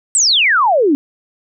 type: exponential sweep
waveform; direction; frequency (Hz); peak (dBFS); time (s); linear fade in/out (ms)
sine; down; 8420 to 266.9; -9; 0.15-0.95; 0
effects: none